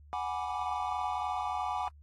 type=chord; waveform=triangle; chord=G# half-diminished seventh; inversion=third; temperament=equal with one note detuned; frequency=740 / 830.6 / 983.2 / 1174.7 Hz; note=F#5 / G#5 / B5 / D6; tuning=0 / 0 / -8 / 0 cents; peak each=-35 / -35 / -37 / -37 dBFS; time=0.13-1.88 s; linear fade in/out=0 ms; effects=added 73 Hz sine -52 dBFS peak until 2.02 s + AAC 32 kbps